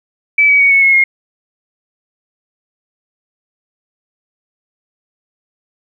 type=tone with pitch steps; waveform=sine; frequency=2304 / 2271 / 2238 / 2206 / 2175 / 2144 Hz; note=D7 / C#7 / C#7 / C#7 / C#7 / C7; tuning=-34 / +41 / +16 / -9 / -33 / +42 cents; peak=-6 dBFS; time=0.38-1.04 s; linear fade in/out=5 ms; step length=110 ms; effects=8-bit